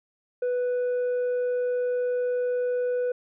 sine tone with tanh clipping, 494.2 Hz, B4, 1 cent sharp, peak -24 dBFS, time 0.42-3.12 s, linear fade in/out 5 ms, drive 3 dB, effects none

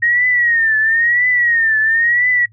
sine tone with vibrato, 1864.7 Hz, A#6, in tune, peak -11 dBFS, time 0.02-2.46 s, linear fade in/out 10 ms, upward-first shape triangle, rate 0.99 Hz, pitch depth 130 cents each way, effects noise-tail reverb RT60 0.1 s tail -26 dB re dry + added 108 Hz sine -45 dBFS peak until 2.52 s

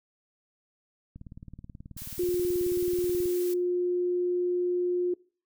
click train, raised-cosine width 5 ms, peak -31 dBFS, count 40, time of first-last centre 1.16-3.257 s, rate 18.6 Hz
blue noise, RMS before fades -41 dBFS, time 1.97-3.54 s, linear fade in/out 5 ms
sine tone, 356.5 Hz, F4, 36 cents sharp, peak -24 dBFS, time 2.19-5.14 s, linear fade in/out 5 ms
effects noise-tail reverb RT60 0.4 s tail -23 dB re dry

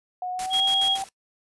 sine tone with pitch glide, 729 to 776.8 Hz, F#5 to G5, -26 to -16 cents, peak -27 dBFS, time 0.22-1.04 s, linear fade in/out 2 ms, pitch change +110 cents, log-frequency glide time 0.32-0.64 s
white noise with tremolo, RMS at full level -34 dBFS, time 0.39-1.09 s, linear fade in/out 2 ms, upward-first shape square, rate 7.1 Hz, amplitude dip 75%
sine tone, 3285 Hz, G#7, 20 cents flat, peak -19 dBFS, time 0.5-0.98 s, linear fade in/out 50 ms
effects noise-tail reverb RT60 0.1 s tail -20 dB re dry + resampled to 24000 Hz

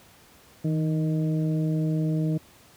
harmonic tone with a mistuned harmonic, 155.56 Hz, D#3, in tune, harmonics 1 / 2 / 3 / 4, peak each -23 / -29 / -38 / -39 dBFS, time 0.64-2.38 s, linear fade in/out 10 ms, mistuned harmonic 1, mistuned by +42 cents, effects pink hiss -54 dBFS RMS until 2.76 s + high-pass 60 Hz 12 dB/octave

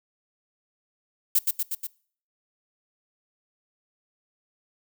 violet noise with echo, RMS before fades -20 dBFS, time 1.35-1.39 s, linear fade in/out 5 ms, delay 120 ms, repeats 4, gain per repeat -3 dB, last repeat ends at 1.87 s, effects noise-tail reverb RT60 0.5 s tail -23 dB re dry

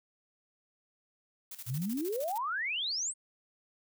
blue noise with tremolo, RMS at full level -43 dBFS, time 1.51-2.38 s, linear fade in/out 5 ms, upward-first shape square, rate 13 Hz, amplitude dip 75%
sine exponential sweep, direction up, 110 to 8700 Hz, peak -31 dBFS, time 1.66-3.14 s, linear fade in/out 50 ms
effects none

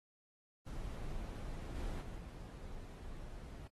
brown noise with level steps, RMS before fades -44 / -41 / -46 / -48 dBFS, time 0.66-3.68 s, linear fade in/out 10 ms, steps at 1.75 / 2.01 / 2.18 s, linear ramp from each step 5 ms, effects AAC 32 kbps

